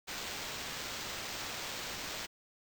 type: noise with sample-and-hold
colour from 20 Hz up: white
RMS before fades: -41 dBFS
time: 0.07-2.27 s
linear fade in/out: 20 ms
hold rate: 11025 Hz
effects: none